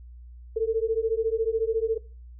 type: beating tone pair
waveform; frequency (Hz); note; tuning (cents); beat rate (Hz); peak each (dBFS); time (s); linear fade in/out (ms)
sine; 441.3 / 455.3; A4 / A#4; +5 / -41; 14; -25; 0.56-1.98; 10
effects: noise-tail reverb RT60 0.4 s tail -21 dB re dry + added 60 Hz sine -42 dBFS peak until 2.39 s